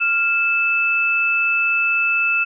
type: tone pair together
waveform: sine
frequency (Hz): 1392 / 2628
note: F6 / E7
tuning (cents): -6 / -6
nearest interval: major seventh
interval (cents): 1100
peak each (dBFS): -22 / -16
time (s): 0-2.45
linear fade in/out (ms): 20
effects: none